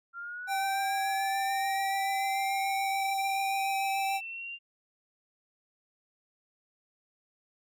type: linear sweep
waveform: sine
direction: up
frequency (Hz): 1376 to 2794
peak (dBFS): -37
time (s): 0.13-4.59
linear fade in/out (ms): 50
type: tone with vibrato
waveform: square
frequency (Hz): 781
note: G5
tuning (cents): -7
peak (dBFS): -29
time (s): 0.47-4.21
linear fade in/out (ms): 50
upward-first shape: triangle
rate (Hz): 6.9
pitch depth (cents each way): 12
effects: none